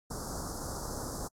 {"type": "band-stop noise", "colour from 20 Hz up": "pink", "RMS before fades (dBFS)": -38, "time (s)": [0.1, 1.28], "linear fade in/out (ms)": 10, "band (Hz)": [1400, 4900], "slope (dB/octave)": 48, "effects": ["low-pass 11000 Hz 12 dB/octave", "AAC 64 kbps"]}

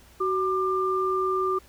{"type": "tone pair together", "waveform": "sine", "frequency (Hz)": [375.8, 1193], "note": ["F#4", "D6"], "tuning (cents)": [27, 27], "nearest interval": "octave + minor sixth", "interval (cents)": 2000, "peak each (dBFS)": -25, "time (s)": [0.2, 1.59], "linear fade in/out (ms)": 10, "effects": ["added 60 Hz sine -54 dBFS peak until 1.68 s", "pink hiss -55 dBFS RMS until 1.68 s"]}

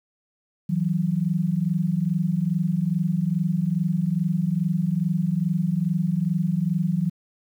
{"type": "tone pair together", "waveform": "sine", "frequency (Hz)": [161.3, 183.69], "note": ["E3", "F#3"], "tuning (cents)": [-37, -12], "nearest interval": "major second", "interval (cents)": 225, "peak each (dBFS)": -23, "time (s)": [0.69, 7.1], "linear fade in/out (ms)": 10, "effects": ["9-bit"]}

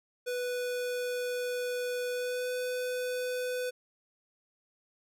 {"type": "tone with pitch glide", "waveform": "square", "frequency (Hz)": [493.9, 499.9], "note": ["B4", "B4"], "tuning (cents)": [0, 21], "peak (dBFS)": -32, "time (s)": [0.26, 3.71], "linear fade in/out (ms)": 20, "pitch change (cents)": 21, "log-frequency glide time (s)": [2.12, 2.52], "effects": []}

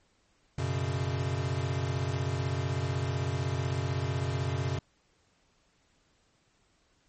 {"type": "chord", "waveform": "square", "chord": "F# suspended fourth", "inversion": "none", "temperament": "equal with one note detuned", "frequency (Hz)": [92.5, 122.69, 138.59], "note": ["F#2", "B2", "C#3"], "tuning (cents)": [0, -11, 0], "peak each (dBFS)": -34, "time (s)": [0.58, 4.79], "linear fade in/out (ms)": 5, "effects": ["pink hiss -69 dBFS RMS until 7.08 s", "MP3 32 kbps"]}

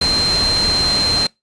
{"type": "tone in noise", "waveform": "sine", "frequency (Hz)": 4144, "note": "C8", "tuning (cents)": -17, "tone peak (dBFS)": -14, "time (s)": [0.01, 1.27], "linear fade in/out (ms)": 5, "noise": "pink", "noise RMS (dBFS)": -22, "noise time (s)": [0.01, 1.27], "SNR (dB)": 5, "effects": ["noise-tail reverb RT60 0.2 s tail -24 dB re dry", "resampled to 22050 Hz"]}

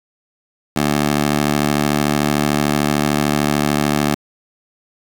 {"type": "tone with high-pass filter", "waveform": "15% pulse", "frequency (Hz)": 73.42, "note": "D2", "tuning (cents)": 0, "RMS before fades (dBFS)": -17, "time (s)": [0.76, 4.15], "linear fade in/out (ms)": 5, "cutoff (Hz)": 210, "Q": 0.76, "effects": ["7-bit"]}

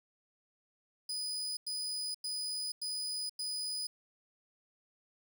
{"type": "tone bursts", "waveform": "35% pulse", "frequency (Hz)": 4971, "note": "D#8", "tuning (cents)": -2, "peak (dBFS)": -34, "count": 5, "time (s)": [1.09, 3.87], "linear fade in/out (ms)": 5, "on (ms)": 480, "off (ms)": 95, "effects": []}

